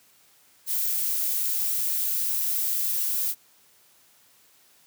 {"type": "noise", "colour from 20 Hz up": "violet", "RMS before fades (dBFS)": -26, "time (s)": [0.66, 3.35], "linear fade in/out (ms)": 50, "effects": ["white hiss -59 dBFS RMS until 4.86 s", "high-pass 80 Hz 12 dB/octave"]}